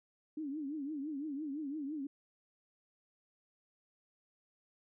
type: tone with vibrato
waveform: sine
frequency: 292.2 Hz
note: D4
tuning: 9 cents flat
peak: -37 dBFS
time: 0.37-2.07 s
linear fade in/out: 5 ms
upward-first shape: triangle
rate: 5.9 Hz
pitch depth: 170 cents each way
effects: none